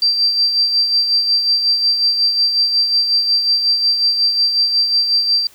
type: tone with tremolo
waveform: sine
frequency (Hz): 4699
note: D8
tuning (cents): 0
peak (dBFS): -10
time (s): 0.02-5.47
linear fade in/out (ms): 2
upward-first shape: sine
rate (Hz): 5.5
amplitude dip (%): 50
effects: white hiss -47 dBFS RMS until 5.54 s